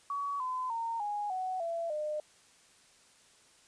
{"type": "tone with pitch steps", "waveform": "sine", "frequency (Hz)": [1130, 1018.4, 917.8, 827.2, 745.5, 671.9, 605.6], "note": ["C#6", "C6", "A#5", "G#5", "F#5", "E5", "D#5"], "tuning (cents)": [33, -47, -27, -7, 13, 33, -47], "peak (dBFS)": -32, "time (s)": [0.1, 2.2], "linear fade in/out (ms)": 2, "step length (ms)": 300, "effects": ["white hiss -62 dBFS RMS until 3.67 s", "resampled to 22050 Hz"]}